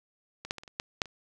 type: clicks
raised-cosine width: 0.2 ms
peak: -23 / -12 / -23 / -30 / -30 / -14 / -9 / -29 dBFS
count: 8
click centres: 0.45 / 0.509 / 0.583 / 0.635 / 0.678 / 0.799 / 1.018 / 1.057 s
effects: none